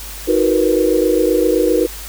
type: chord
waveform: sine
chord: B major seventh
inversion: first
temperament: equal with one note detuned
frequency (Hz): 318.2 / 370 / 466.2 / 493.9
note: D#4 / F#4 / A#4 / B4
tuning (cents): +39 / 0 / 0 / 0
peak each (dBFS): -17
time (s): 0.27-1.87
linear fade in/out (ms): 20
effects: added 50 Hz sine -32 dBFS peak until 2.08 s + white hiss -32 dBFS RMS until 2.08 s